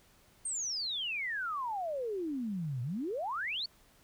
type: exponential two-way sweep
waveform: sine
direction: down then up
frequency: 8850 to 116.54 to 4636 Hz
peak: -33 dBFS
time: 0.45-3.66 s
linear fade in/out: 5 ms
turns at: 2.82 s
effects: pink hiss -64 dBFS RMS until 4.03 s